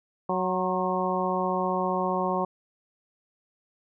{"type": "harmonic tone with a mistuned harmonic", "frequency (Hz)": 185, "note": "F#3", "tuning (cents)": 0, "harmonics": [1, 2, 3, 4, 5, 6], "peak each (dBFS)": [-31, -31, -31, -31, -31, -31], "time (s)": [0.29, 2.45], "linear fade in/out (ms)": 5, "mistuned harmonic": 6, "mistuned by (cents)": -47, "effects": []}